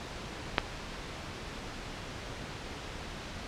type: click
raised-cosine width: 0.3 ms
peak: -6 dBFS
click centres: 0.582 s
effects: pink hiss -41 dBFS RMS until 3.47 s + low-pass 5000 Hz 12 dB/octave